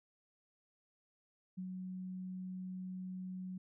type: tone with ADSR envelope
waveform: sine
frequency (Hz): 185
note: F#3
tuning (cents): 0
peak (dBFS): -39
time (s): 1.57-3.58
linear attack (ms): 16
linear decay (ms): 80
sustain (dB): -2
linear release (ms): 6
effects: none